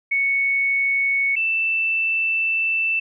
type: tone pair in turn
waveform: sine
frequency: 2217 / 2658 Hz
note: C#7 / E7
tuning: 0 / +14 cents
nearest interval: minor third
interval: 314 cents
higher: second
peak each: -17 / -18 dBFS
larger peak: first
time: 0.11-1.36 / 1.36-3 s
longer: second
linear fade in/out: 10 ms
effects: none